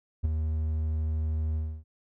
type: tone with ADSR envelope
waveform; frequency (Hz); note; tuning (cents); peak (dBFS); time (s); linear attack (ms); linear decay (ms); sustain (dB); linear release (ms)
triangle; 78.2; D#2; +9; -18; 0.23-1.84; 22; 11; -6; 280
effects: none